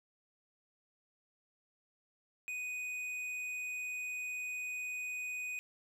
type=tone with tanh clipping; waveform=sine; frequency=2489 Hz; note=D#7; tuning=in tune; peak=-39 dBFS; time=2.48-5.59 s; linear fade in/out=0 ms; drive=9 dB; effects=none